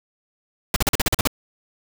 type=noise bursts; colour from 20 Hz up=pink; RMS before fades=-18 dBFS; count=9; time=0.74-1.274 s; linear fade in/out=2 ms; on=22 ms; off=42 ms; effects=none